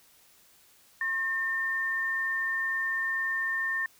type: tone pair together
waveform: sine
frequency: 1075.6 / 1809 Hz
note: C6 / A6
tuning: +47 / +48 cents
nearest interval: major sixth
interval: 901 cents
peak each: -39 / -27 dBFS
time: 1.01-3.86 s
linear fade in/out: 2 ms
effects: white hiss -60 dBFS RMS until 3.99 s